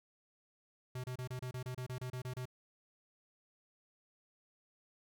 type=tone bursts; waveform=square; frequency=126.7 Hz; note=B2; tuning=45 cents sharp; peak=-40 dBFS; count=13; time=0.95-2.455 s; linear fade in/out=5 ms; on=89 ms; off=29 ms; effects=none